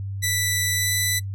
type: tone with pitch glide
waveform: 10% pulse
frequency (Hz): 1975.5 to 1986.9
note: B6 to B6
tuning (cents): 0 to +10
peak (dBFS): -12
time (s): 0.22-1.2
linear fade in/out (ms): 20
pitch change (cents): +10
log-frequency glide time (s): 0.73-0.92
effects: noise-tail reverb RT60 0.1 s tail -20 dB re dry + added 98 Hz sine -27 dBFS peak until 1.34 s